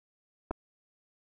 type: clicks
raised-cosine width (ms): 1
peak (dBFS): -20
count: 2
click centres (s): 0.509 / 0.512
effects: none